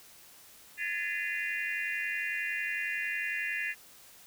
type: tone cluster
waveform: sine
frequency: 1703 / 1794 / 2041 / 2444 / 2747 Hz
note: G#6 / A6 / C7 / D#7 / F7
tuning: +43 / +33 / -44 / -32 / -29 cents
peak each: -37 / -38 / -36 / -38 / -40 dBFS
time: 0.77-3.75 s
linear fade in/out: 50 ms
effects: white hiss -55 dBFS RMS until 4.26 s